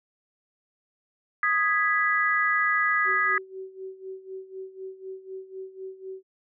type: chord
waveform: sine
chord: G# minor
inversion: second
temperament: equal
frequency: 1244.5 / 1661.2 / 1975.5 Hz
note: D#6 / G#6 / B6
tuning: 0 / 0 / 0 cents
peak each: -25 dBFS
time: 1.43-3.38 s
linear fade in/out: 2 ms
type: tone with tremolo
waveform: sine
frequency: 380 Hz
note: F#4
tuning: 46 cents sharp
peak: -33 dBFS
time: 3.04-6.23 s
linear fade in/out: 50 ms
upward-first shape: sine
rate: 4 Hz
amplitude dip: 80%
effects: none